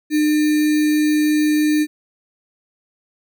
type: tone with sample-and-hold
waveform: sine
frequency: 303.1 Hz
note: D#4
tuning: 45 cents flat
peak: -13 dBFS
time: 0.1-1.87 s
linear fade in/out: 50 ms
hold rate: 2100 Hz
effects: none